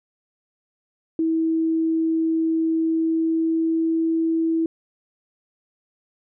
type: tone with pitch glide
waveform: sine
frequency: 324 to 326.4 Hz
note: E4 to E4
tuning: -30 to -17 cents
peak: -18 dBFS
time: 1.19-4.66 s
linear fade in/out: 2 ms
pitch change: +13 cents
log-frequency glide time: 2.77-4.11 s
effects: none